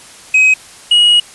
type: tone pair in turn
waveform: triangle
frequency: 2533 / 2899 Hz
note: D#7 / F#7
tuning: +30 / -36 cents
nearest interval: major second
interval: 234 cents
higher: second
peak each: -4 dBFS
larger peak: neither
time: 0.34-0.54 / 0.91-1.2 s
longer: second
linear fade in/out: 5 ms
effects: white hiss -37 dBFS RMS until 1.34 s + resampled to 24000 Hz